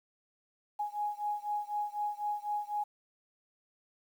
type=beating tone pair; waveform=sine; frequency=830.6 / 834.6 Hz; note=G#5 / G#5; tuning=0 / +8 cents; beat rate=4 Hz; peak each=-35 / -36 dBFS; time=0.79-2.84 s; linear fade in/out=10 ms; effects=10-bit